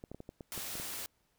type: clicks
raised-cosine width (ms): 2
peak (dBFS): -31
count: 9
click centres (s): 0.039 / 0.116 / 0.146 / 0.204 / 0.291 / 0.408 / 0.577 / 0.754 / 0.799
type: noise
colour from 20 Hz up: white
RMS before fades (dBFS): -41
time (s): 0.52-1.06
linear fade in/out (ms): 0
effects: pink hiss -75 dBFS RMS until 1.38 s